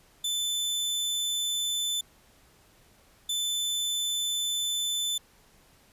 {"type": "tone pair in turn", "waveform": "sawtooth", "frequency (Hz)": [3520, 3520], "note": ["A7", "A7"], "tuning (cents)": [0, 0], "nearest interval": "unison", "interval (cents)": 0, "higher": "neither", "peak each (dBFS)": -24, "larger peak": "neither", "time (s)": [[0.24, 2.01], [3.29, 5.18]], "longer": "second", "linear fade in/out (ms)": 5, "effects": ["pink hiss -60 dBFS RMS until 5.92 s", "resampled to 32000 Hz"]}